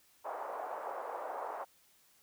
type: band-pass noise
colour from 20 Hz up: white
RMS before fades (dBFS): -41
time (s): 0.24-1.65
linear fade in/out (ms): 20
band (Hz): 520 to 1000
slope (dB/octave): 24
effects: white hiss -67 dBFS RMS until 2.22 s